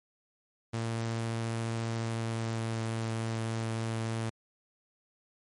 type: tone with pitch glide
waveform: sawtooth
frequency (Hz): 114.3 to 112.92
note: A#2 to A2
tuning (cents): -34 to +45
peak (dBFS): -27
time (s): 0.73-4.3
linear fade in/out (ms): 10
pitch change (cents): -21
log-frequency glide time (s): 1.9-2.83
effects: MP3 48 kbps